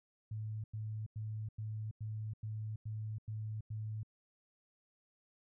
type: tone bursts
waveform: sine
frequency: 108.3 Hz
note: A2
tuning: 27 cents flat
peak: -38 dBFS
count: 9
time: 0.31-4.032 s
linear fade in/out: 5 ms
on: 330 ms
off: 94 ms
effects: none